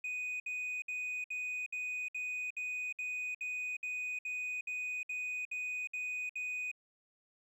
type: tone bursts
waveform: sine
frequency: 2489 Hz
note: D#7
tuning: in tune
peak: -33 dBFS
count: 16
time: 0.04-6.715 s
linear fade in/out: 5 ms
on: 360 ms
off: 61 ms
effects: tanh soft clip ceiling -35 dBFS + 12-bit